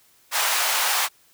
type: high-pass noise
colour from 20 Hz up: pink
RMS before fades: -22 dBFS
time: 0.31-1.09 s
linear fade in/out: 50 ms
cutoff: 750 Hz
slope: 24 dB/octave
effects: white hiss -58 dBFS RMS until 1.33 s